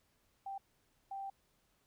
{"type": "tone bursts at uneven times", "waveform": "sine", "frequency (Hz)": 784, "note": "G5", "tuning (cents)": 0, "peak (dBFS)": -40, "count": 2, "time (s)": [[0.46, 0.58], [1.11, 1.3]], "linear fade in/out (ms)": 5, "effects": ["pink hiss -75 dBFS RMS until 1.86 s"]}